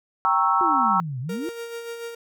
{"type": "chord", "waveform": "sine", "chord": "G diminished seventh", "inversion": "none", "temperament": "equal with one note detuned", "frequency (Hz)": [784, 932.3, 1103.6, 1318.5], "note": ["G5", "Bb5", "Db6", "Fb6"], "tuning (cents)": [0, 0, -8, 0], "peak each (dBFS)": [-25, -23, -23, -21], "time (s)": [0.25, 1], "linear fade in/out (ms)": 0}
{"type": "exponential two-way sweep", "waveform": "sine", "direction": "down then up", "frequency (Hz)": [368.1, 119.8, 368.1], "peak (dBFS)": -27, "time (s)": [0.61, 1.49], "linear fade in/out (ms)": 0, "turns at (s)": 1.2}
{"type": "tone with tremolo", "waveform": "45% pulse", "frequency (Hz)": 466.2, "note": "A#4", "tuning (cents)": 0, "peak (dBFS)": -30, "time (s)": [1.29, 2.15], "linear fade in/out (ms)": 5, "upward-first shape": "sine", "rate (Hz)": 6.9, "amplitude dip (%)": 45}
{"effects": []}